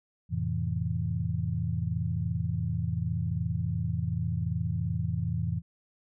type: chord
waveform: sine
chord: F major seventh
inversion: none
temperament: equal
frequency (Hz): 87.31 / 110 / 130.81 / 164.81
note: F2 / A2 / C3 / E3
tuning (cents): 0 / 0 / 0 / 0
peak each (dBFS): -33 / -32 / -35 / -32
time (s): 0.29-5.62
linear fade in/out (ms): 50
effects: none